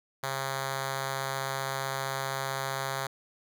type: tone with notch filter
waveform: 5% pulse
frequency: 135.4 Hz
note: C#3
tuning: 40 cents flat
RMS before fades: -33 dBFS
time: 0.23-3.07 s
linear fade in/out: 5 ms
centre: 290 Hz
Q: 0.98
effects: none